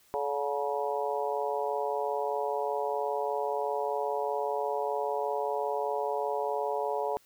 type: harmonic tone with a mistuned harmonic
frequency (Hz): 143.1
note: D3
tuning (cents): -45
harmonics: 3 / 4 / 5 / 6 / 7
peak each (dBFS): -33 / -34 / -35 / -36 / -36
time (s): 0.14-7.17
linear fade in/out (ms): 0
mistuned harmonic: 7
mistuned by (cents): -67
effects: white hiss -63 dBFS RMS until 7.25 s